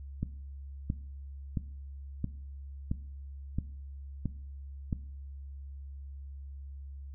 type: click train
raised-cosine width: 5 ms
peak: -18 dBFS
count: 8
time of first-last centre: 0.23-4.928 s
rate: 1.49 Hz
effects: noise-tail reverb RT60 0.6 s tail -18 dB re dry + added 69 Hz sine -41 dBFS peak until 7.14 s